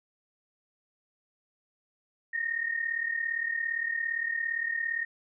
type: tone pair together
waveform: sine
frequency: 1837.5 / 1875 Hz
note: A#6 / A#6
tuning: -25 / +10 cents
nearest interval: unison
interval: 35 cents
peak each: -30 / -33 dBFS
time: 2.33-5.05 s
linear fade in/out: 10 ms
effects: none